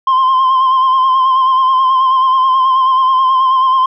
sine tone with vibrato, 1046.5 Hz, C6, in tune, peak -5 dBFS, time 0.07-3.86 s, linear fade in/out 5 ms, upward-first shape sine, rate 9.3 Hz, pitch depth 39 cents each way, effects tanh soft clip ceiling -7 dBFS

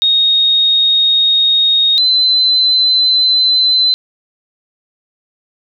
sine tone pair in turn, 3729 / 4047 Hz, A#7 / B7, 0 / +42 cents, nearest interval minor second, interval 142 cents, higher second, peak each -8 dBFS, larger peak neither, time 0.02-1.98 / 1.98-3.94 s, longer neither, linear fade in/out 0 ms, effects none

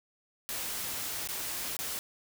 white noise with dropouts, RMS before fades -36 dBFS, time 0.49-1.99 s, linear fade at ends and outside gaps 0 ms, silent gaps 1.274-1.288 / 1.767-1.79 s, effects none

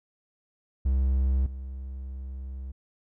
triangle tone with level steps, 65.8 Hz, C2, 10 cents sharp, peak -19 / -32 dBFS, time 0.85-2.72 s, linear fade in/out 10 ms, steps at 1.46 s, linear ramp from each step 2 ms, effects none

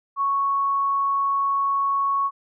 sine tone, 1108 Hz, C#6, 1 cent flat, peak -19 dBFS, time 0.16-2.31 s, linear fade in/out 50 ms, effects none

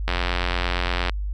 click train, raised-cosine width 0.3 ms, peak -7 dBFS, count 91, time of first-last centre 0.08-1.096 s, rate 88.6 Hz, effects added 50 Hz sine -24 dBFS peak until 1.33 s

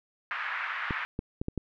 pink band-pass noise, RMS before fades -34 dBFS, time 0.31-1.05 s, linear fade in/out 0 ms, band 1200 to 2200 Hz, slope 24 dB/octave
clicks, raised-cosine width 3 ms, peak -18 dBFS, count 5, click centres 0.908 / 1.191 / 1.415 / 1.484 / 1.577 s
effects none

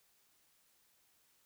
silence, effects white hiss -72 dBFS RMS until 1.45 s

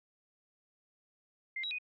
sine tone with pitch steps, 2095 / 3865 / 2487 Hz, C7 / B7 / D#7, +2 / -38 / -1 cents, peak -35 dBFS, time 1.56-1.785 s, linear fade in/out 5 ms, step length 75 ms, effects none

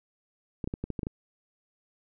clicks, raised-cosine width 3 ms, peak -19 dBFS, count 8, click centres 0.642 / 0.675 / 0.739 / 0.84 / 0.903 / 0.992 / 1.032 / 1.069 s, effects none

